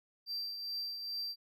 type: tone with tremolo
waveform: triangle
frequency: 4699 Hz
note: D8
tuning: in tune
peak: -34 dBFS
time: 0.26-1.36 s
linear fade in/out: 50 ms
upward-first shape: triangle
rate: 2.4 Hz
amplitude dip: 50%
effects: none